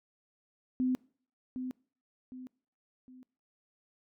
sine tone with echo, 255.1 Hz, C4, 44 cents flat, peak -26 dBFS, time 0.8-0.95 s, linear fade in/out 0 ms, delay 760 ms, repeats 3, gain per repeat -8 dB, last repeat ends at 3.23 s, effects noise-tail reverb RT60 0.5 s tail -24 dB re dry + MP3 96 kbps

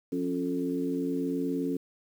harmonic tone with a mistuned harmonic, 88.1 Hz, F2, 16 cents sharp, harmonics 2 / 3 / 4 / 5, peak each -37 / -29 / -36 / -35 dBFS, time 0.12-1.77 s, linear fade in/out 5 ms, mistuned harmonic 3, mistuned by +55 cents, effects 9-bit

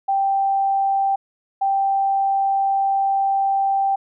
sine tone bursts at uneven times, 784 Hz, G5, in tune, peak -16 dBFS, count 2, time 0.08-1.16 / 1.61-3.96 s, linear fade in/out 10 ms, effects none

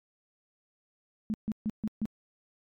sine tone bursts, 215.8 Hz, A3, 33 cents flat, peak -27 dBFS, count 5, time 1.3-2.055 s, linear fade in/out 0 ms, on 39 ms, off 140 ms, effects MP3 96 kbps

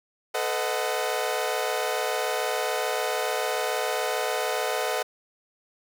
sawtooth chord, B dominant seventh, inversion third, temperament equal with one note detuned, 440 / 506.9 / 622.3 / 740 Hz, A4 / B4 / D#5 / F#5, 0 / +45 / 0 / 0 cents, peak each -27 dBFS, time 0.34-5.03 s, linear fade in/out 10 ms, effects none

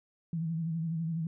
sine tone with vibrato, 163.7 Hz, E3, 12 cents flat, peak -30 dBFS, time 0.33-1.27 s, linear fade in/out 2 ms, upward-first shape sine, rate 12 Hz, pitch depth 58 cents each way, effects none

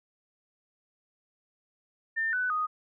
sine tone with pitch steps, 1800 / 1496.2 / 1243.7 Hz, A6 / F#6 / D#6, +39 / +19 / -1 cents, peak -26 dBFS, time 2.16-2.67 s, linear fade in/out 20 ms, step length 170 ms, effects none

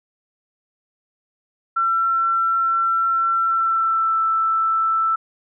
sine tone with pitch glide, 1349 to 1325.1 Hz, E6 to E6, +40 to +9 cents, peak -16 dBFS, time 1.76-5.16 s, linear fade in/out 10 ms, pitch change -31 cents, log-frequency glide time 3.4-4.21 s, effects none

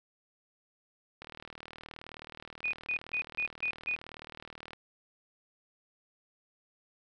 click train, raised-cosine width 0.3 ms, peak -28 dBFS, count 138, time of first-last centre 1.22-4.733 s, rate 39 Hz
sine tone bursts, 2476 Hz, D#7, 9 cents flat, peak -29 dBFS, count 6, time 2.64-3.956 s, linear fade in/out 5 ms, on 86 ms, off 160 ms
effects none

